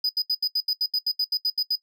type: tone bursts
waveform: triangle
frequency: 4978 Hz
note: D#8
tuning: in tune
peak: -19 dBFS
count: 14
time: 0.04-1.757 s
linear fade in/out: 5 ms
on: 53 ms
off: 75 ms
effects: noise-tail reverb RT60 0.1 s tail -20 dB re dry